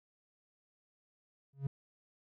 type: tone with exponential growth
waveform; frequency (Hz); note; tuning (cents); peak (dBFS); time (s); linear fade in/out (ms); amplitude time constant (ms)
triangle; 137.8; C#3; -10; -27; 1.53-1.67; 5; 29
effects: none